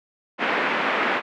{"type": "band-pass noise", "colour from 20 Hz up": "white", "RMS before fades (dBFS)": -23, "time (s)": [0.38, 1.22], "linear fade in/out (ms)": 50, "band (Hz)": [220, 2300], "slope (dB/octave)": 24, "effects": []}